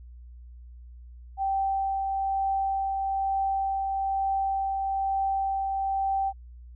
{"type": "tone with tremolo", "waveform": "sine", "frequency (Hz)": 779, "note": "G5", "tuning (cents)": -11, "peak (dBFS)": -23, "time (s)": [1.37, 6.33], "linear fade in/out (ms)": 50, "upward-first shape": "triangle", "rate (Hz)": 1.1, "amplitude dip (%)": 30, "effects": ["added 60 Hz sine -43 dBFS peak until 6.75 s"]}